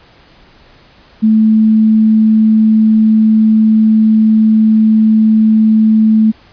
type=tone; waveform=sine; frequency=218.5 Hz; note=A3; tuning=12 cents flat; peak=-5 dBFS; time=1.22-6.32 s; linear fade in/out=20 ms; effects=pink hiss -44 dBFS RMS until 6.52 s + resampled to 11025 Hz